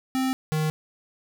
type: tone pair in turn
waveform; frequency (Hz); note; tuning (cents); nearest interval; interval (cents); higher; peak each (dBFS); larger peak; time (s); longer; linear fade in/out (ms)
square; 261.6 / 155.25; C4 / D#3; 0 / -3; major sixth; 903; first; -23; neither; 0.15-0.33 / 0.52-0.7; neither; 0
effects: none